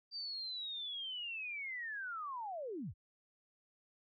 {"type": "linear sweep", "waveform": "sine", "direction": "down", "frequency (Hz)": [4699, 51.91], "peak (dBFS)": -40, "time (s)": [0.11, 2.94], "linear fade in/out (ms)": 50, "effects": []}